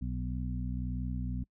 harmonic tone with a mistuned harmonic, 61.6 Hz, B1, 4 cents flat, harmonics 1 / 2 / 3 / 4, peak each -35 / -38 / -40 / -41 dBFS, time 0.01-1.44 s, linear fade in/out 10 ms, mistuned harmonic 4, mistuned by +19 cents, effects noise-tail reverb RT60 0.1 s tail -26 dB re dry

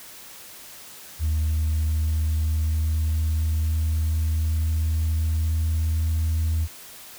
sine tone with pitch glide, 77.9 to 80.55 Hz, D#2 to E2, +3 to -39 cents, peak -18 dBFS, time 1.19-6.68 s, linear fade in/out 50 ms, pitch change +58 cents, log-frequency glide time 1.38-6.37 s, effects tanh soft clip ceiling -18 dBFS + white hiss -43 dBFS RMS until 7.18 s

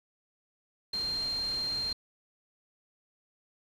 sine tone in noise, 4186 Hz, C8, in tune, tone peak -30 dBFS, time 0.93-1.93 s, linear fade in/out 5 ms, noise pink, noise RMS -45 dBFS, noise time 0.93-1.93 s, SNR +12 dB, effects low-pass 11000 Hz 12 dB/octave

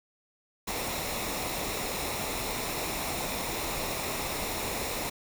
pink noise with comb filter, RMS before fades -33 dBFS, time 0.67-5.1 s, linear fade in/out 10 ms, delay 0.64 ms, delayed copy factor -0.5, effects none

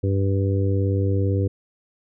harmonic tone, 97.8 Hz, G2, 4 cents flat, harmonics 1 / 2 / 3 / 4 / 5, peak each -19 / -32 / -28 / -29 / -29 dBFS, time 0.03-1.48 s, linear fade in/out 10 ms, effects none

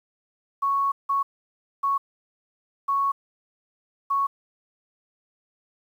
sine tone bursts at uneven times, 1108.7 Hz, C#6, in tune, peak -20 dBFS, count 5, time 0.62-0.92 / 1.09-1.23 / 1.83-1.98 / 2.88-3.12 / 4.1-4.27 s, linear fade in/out 10 ms, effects 9-bit

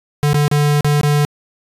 square tone with dropouts, 146.83 Hz, D3, in tune, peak -12 dBFS, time 0.23-1.25 s, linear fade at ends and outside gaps 0 ms, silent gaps 0.332-0.344 / 0.48-0.514 / 0.808-0.846 / 1.012-1.033 s, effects resampled to 32000 Hz

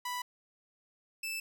sawtooth tone pair in turn, 987.8 / 2637 Hz, B5 / E7, 0 / 0 cents, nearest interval octave + perfect fourth, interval 1700 cents, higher second, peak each -31 / -32 dBFS, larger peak first, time 0.05-0.22 / 1.23-1.4 s, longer neither, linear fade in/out 5 ms, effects none

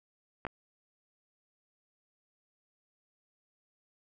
clicks, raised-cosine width 0.5 ms, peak -21 dBFS, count 2, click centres 0.451 / 0.467 s, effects none

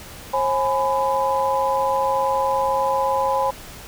sine tone cluster, 537 / 836 / 1002 Hz, C5 / G#5 / B5, +45 / +11 / +25 cents, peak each -22 dBFS, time 0.33-3.51 s, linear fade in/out 10 ms, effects pink hiss -39 dBFS RMS until 3.87 s

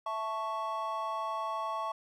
triangle chord, A major, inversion second, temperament equal, 659.3 / 880 / 1108.7 Hz, E5 / A5 / C#6, 0 / 0 / 0 cents, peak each -37 / -36 / -33 dBFS, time 0.06-1.92 s, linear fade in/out 5 ms, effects none

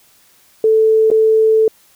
sine tone with dropouts, 440 Hz, A4, in tune, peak -8 dBFS, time 0.64-1.68 s, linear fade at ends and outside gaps 2 ms, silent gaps 1.103-1.114 s, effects white hiss -51 dBFS RMS until 1.95 s

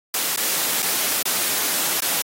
white noise with dropouts, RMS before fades -22 dBFS, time 0.14-2.22 s, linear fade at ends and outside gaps 2 ms, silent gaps 0.362-0.373 / 0.822-0.826 / 1.227-1.254 / 2.004-2.02 s, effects high-pass 200 Hz 12 dB/octave + AAC 48 kbps

